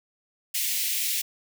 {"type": "high-pass noise", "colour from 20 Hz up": "white", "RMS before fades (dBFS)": -27, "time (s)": [0.54, 1.22], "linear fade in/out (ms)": 10, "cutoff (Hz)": 2000, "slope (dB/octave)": 48, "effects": []}